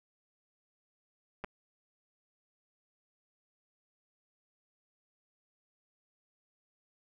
clicks, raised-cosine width 0.5 ms, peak -24 dBFS, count 2, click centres 1.44 / 1.445 s, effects none

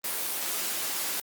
white high-pass noise, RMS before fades -31 dBFS, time 0.04-1.2 s, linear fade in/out 2 ms, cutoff 230 Hz, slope 12 dB/octave, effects Opus 24 kbps

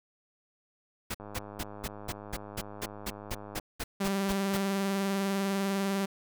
pink noise bursts, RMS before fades -34 dBFS, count 15, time 1.1-4.575 s, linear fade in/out 10 ms, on 45 ms, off 200 ms
click train, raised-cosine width 1 ms, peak -30 dBFS, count 248, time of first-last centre 1.2-3.598 s, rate 103 Hz
sawtooth tone with vibrato, 196 Hz, G3, in tune, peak -24 dBFS, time 4-6.06 s, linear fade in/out 10 ms, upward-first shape sine, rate 20 Hz, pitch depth 35 cents each way
effects none

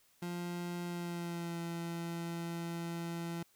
30% pulse tone with pitch glide, 174.61 to 169.05 Hz, F3 to E3, 0 to +44 cents, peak -35 dBFS, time 0.22-3.43 s, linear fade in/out 5 ms, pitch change -56 cents, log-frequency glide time 0.85-1.59 s, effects white hiss -69 dBFS RMS until 3.55 s

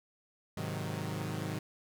sawtooth chord, Ab dominant seventh, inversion none, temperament equal, 103.83 / 130.81 / 155.56 / 185 Hz, Ab2 / C3 / Eb3 / Gb3, 0 / 0 / 0 / 0 cents, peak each -36 / -38 / -35 / -38 dBFS, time 0.57-1.59 s, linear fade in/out 5 ms, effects none

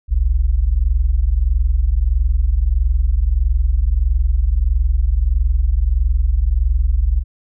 sine tone pair together, 44.44 / 66 Hz, F1 / C2, +31 / +16 cents, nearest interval perfect fifth, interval 685 cents, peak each -15 dBFS, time 0.08-7.24 s, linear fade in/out 50 ms, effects none

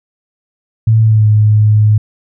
sine tone with pitch glide, 111.3 to 106.58 Hz, A2 to G#2, +20 to +45 cents, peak -5 dBFS, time 0.87-1.98 s, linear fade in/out 5 ms, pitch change -75 cents, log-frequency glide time 1.02-1.27 s, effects none

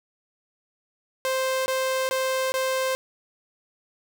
sawtooth tone bursts, 523.3 Hz, C5, in tune, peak -19 dBFS, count 4, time 1.25-2.95 s, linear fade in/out 0 ms, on 410 ms, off 20 ms, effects none

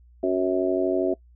harmonic tone, 92.5 Hz, F#2, in tune, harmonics 3 / 4 / 5 / 6 / 7, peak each -27 / -23 / -35 / -30 / -26 dBFS, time 0.23-1.14 s, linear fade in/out 5 ms, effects noise-tail reverb RT60 0.1 s tail -22 dB re dry + added 60 Hz sine -50 dBFS peak until 1.35 s

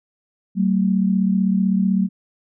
sine tone pair together, 190.16 / 226 Hz, F#3 / A3, +48 / +47 cents, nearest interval minor third, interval 299 cents, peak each -16 / -21 dBFS, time 0.55-2.09 s, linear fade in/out 50 ms, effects none

